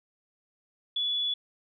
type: tone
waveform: sine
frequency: 3422 Hz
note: A7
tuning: 49 cents flat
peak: -26 dBFS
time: 0.96-1.34 s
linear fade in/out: 5 ms
effects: none